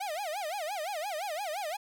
45% pulse tone with vibrato, 710 Hz, F5, 28 cents sharp, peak -33 dBFS, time 0-1.77 s, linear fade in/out 10 ms, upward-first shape sine, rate 5.8 Hz, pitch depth 290 cents each way, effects none

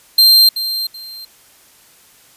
45% pulse tone with echo, 4165 Hz, C8, 9 cents flat, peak -5 dBFS, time 0.18-0.49 s, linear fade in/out 5 ms, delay 380 ms, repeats 2, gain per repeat -12 dB, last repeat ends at 1.25 s, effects white hiss -48 dBFS RMS until 2.36 s + resampled to 32000 Hz

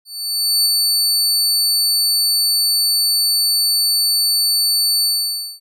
sawtooth tone with ADSR envelope, 4500 Hz, C#8, 25 cents sharp, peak -9 dBFS, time 0.05-5.6 s, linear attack 610 ms, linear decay 3 ms, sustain -2 dB, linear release 560 ms, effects none

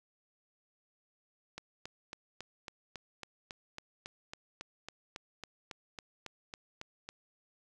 click train, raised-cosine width 0.2 ms, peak -25 dBFS, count 21, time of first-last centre 1.58-7.09 s, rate 3.63 Hz, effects none

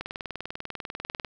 click train, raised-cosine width 0.3 ms, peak -18 dBFS, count 26, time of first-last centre 0.01-1.248 s, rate 20.2 Hz, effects none

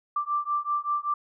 sine beating tone pair, 1174 / 1179.2 Hz, D6 / D6, -1 / +7 cents, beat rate 5.2 Hz, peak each -28 dBFS, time 0.16-1.14 s, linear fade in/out 5 ms, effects none

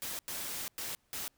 white noise bursts at uneven times, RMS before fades -39 dBFS, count 4, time 0.02-0.19 / 0.28-0.68 / 0.78-0.95 / 1.13-1.28 s, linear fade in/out 0 ms, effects pink hiss -73 dBFS RMS until 1.37 s

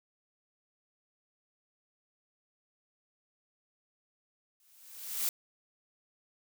blue noise with exponential growth, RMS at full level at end -29 dBFS, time 4.6-5.29 s, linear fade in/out 1 ms, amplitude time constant 150 ms, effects none

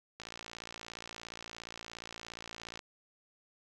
click train, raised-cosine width 0.2 ms, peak -26 dBFS, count 149, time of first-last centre 0.2-2.792 s, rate 57.1 Hz, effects none

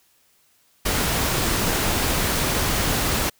pink noise, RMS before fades -22 dBFS, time 0.85-3.3 s, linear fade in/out 10 ms, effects white hiss -61 dBFS RMS until 3.39 s

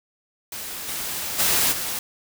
white noise with level steps, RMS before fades -33 / -29 / -20 / -28 dBFS, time 0.52-1.99 s, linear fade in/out 2 ms, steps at 0.87 / 1.38 / 1.71 s, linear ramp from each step 20 ms, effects none

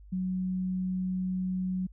sine tone, 185 Hz, F#3, in tune, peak -28 dBFS, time 0.12-1.87 s, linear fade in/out 10 ms, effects added 50 Hz sine -48 dBFS peak until 1.92 s

